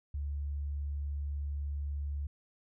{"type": "tone", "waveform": "sine", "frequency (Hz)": 71.8, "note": "D2", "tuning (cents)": -39, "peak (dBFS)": -33, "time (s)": [0.14, 2.27], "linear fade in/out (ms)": 5, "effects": []}